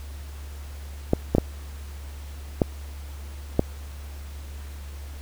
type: clicks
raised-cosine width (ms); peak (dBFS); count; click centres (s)
2; -4; 5; 1.134 / 1.35 / 1.383 / 2.618 / 3.594
effects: added 71 Hz sine -35 dBFS peak until 5.21 s + pink hiss -48 dBFS RMS until 5.21 s